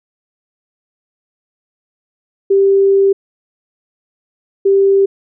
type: tone bursts at uneven times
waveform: sine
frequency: 392.6 Hz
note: G4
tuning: 3 cents sharp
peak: -7 dBFS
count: 2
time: 2.5-3.13 / 4.65-5.06 s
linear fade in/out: 10 ms
effects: none